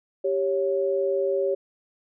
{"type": "tone pair together", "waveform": "sine", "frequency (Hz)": [392, 553.9], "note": ["G4", "C#5"], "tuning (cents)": [0, -1], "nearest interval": "tritone", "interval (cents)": 599, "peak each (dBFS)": -24, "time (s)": [0.24, 1.55], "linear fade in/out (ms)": 10, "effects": []}